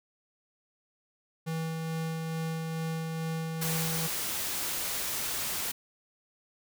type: tone with tremolo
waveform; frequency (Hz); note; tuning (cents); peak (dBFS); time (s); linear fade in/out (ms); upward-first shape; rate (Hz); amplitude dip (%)
square; 162; E3; -30; -31; 1.46-4.08; 20; sine; 2.3; 25
type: noise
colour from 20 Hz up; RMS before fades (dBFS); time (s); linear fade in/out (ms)
white; -33; 3.61-5.72; 10
effects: none